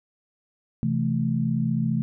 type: chord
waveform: sine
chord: A minor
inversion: first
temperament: equal with one note detuned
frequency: 130.81 / 165.67 / 220 Hz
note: C3 / E3 / A3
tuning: 0 / +9 / 0 cents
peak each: -26 / -26 / -25 dBFS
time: 0.83-2.02 s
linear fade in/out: 0 ms
effects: none